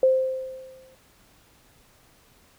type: tone with exponential decay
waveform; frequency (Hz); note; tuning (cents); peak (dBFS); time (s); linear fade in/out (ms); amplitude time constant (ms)
sine; 522; C5; -4; -13; 0.03-0.95; 2; 200
effects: pink hiss -58 dBFS RMS until 2.58 s